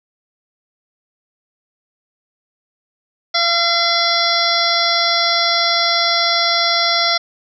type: harmonic tone with a mistuned harmonic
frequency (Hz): 683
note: F5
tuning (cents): -39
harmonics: 1 / 2 / 3 / 5 / 6 / 7 / 8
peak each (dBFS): -21 / -21 / -21 / -21 / -21 / -21 / -21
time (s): 3.34-7.18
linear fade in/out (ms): 10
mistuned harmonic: 6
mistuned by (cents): +18
effects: none